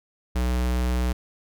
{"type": "tone", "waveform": "square", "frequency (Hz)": 61.74, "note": "B1", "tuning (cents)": 0, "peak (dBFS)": -22, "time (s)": [0.35, 1.13], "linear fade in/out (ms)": 10, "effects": []}